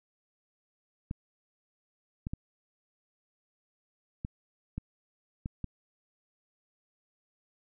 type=clicks; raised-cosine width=5 ms; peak=-22 dBFS; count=7; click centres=1.111 / 2.269 / 2.335 / 4.249 / 4.78 / 5.459 / 5.643 s; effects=none